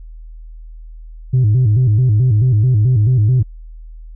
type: tone with vibrato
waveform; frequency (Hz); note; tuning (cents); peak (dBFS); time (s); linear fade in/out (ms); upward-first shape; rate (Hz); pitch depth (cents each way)
sine; 116.1; A#2; -7; -7; 1.33-3.43; 10; square; 4.6; 170
effects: tanh soft clip ceiling -7 dBFS + added 40 Hz sine -31 dBFS peak until 4.15 s